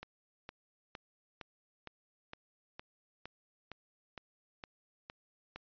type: click train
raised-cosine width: 0.3 ms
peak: -28 dBFS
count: 13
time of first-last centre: 0.03-5.56 s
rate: 2.17 Hz
effects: resampled to 11025 Hz